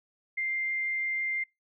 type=tone; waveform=sine; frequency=2098 Hz; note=C7; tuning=4 cents sharp; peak=-28 dBFS; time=0.37-1.44 s; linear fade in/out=10 ms; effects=noise-tail reverb RT60 0.2 s tail -24 dB re dry